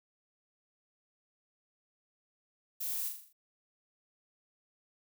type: noise with echo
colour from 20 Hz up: violet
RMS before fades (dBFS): -37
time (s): 2.8-3.09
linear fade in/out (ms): 10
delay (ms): 40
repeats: 6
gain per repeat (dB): -5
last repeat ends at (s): 3.33
effects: none